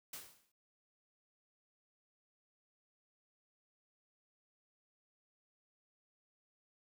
white noise with exponential decay, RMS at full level -44 dBFS, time 0.13-0.52 s, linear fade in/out 5 ms, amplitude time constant 84 ms, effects none

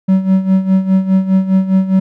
triangle tone with tremolo, 189.9 Hz, F#3, 45 cents sharp, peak -4 dBFS, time 0.08-2 s, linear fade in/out 10 ms, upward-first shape sine, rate 4.9 Hz, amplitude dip 75%, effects none

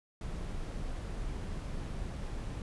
brown noise, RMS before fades -38 dBFS, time 0.21-2.62 s, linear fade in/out 2 ms, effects resampled to 24000 Hz

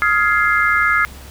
sine chord, F minor seventh, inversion third, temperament just, 1257.2 / 1396.9 / 1676.3 / 2095 Hz, Eb6 / F6 / Ab6 / C7, +18 / 0 / +16 / +2 cents, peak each -18 dBFS, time 0.02-1.05 s, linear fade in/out 0 ms, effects added 67 Hz sine -36 dBFS peak until 1.3 s + pink hiss -40 dBFS RMS until 1.3 s

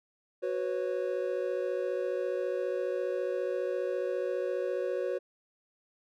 triangle chord, F# suspended fourth, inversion none, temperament equal with one note detuned, 370 / 493.9 / 548.6 Hz, F#4 / B4 / C#5, 0 / 0 / -18 cents, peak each -32 dBFS, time 0.42-5.19 s, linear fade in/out 20 ms, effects none

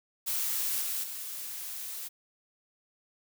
blue noise with level steps, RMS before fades -31 / -33 / -39 dBFS, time 0.26-2.09 s, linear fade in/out 20 ms, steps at 0.81 / 1.03 s, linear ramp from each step 10 ms, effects none

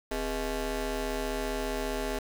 20% pulse ring-modulated tone, 223.5 Hz, A3, 27 cents sharp, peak -22 dBFS, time 0.11-2.19 s, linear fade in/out 5 ms, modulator 186 Hz, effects 8-bit

